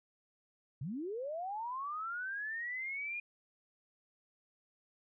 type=linear sweep; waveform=sine; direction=up; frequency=116.54 to 2447 Hz; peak=-37 dBFS; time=0.81-3.2 s; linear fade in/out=5 ms; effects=none